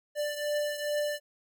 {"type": "beating tone pair", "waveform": "square", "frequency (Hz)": [590, 592.4], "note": ["D5", "D5"], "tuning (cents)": [8, 15], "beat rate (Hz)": 2.4, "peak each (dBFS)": [-31, -36], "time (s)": [0.15, 1.2], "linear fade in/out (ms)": 50, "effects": []}